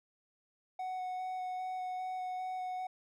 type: tone with vibrato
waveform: triangle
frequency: 740 Hz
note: F#5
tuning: in tune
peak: -34 dBFS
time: 0.79-2.87 s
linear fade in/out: 5 ms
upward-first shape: square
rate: 2.5 Hz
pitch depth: 8 cents each way
effects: none